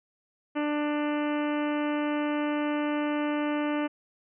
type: harmonic tone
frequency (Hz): 296.3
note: D4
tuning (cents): +15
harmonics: 1 / 2 / 3 / 4 / 5 / 6 / 7 / 8 / 9 / 10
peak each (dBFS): -27 / -33 / -37 / -39 / -41 / -43 / -44 / -45 / -46 / -47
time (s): 0.55-3.88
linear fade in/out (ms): 20
effects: none